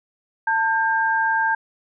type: tone pair together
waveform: sine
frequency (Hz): 894 / 1594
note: A5 / G6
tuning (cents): +27 / +28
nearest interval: minor seventh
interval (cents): 1001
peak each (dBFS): -20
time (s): 0.47-1.55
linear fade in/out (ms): 5
effects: none